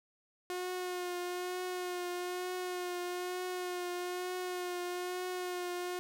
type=tone with vibrato; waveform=sawtooth; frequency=360 Hz; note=F#4; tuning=47 cents flat; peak=-32 dBFS; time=0.5-5.99 s; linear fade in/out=0 ms; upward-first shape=triangle; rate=1.1 Hz; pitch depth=26 cents each way; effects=none